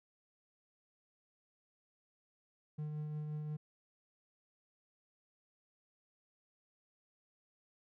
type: tone with tremolo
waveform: triangle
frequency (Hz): 151.4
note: D#3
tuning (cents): -47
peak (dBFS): -35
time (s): 2.78-3.57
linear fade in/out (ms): 10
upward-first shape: triangle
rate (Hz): 5.7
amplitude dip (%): 30
effects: none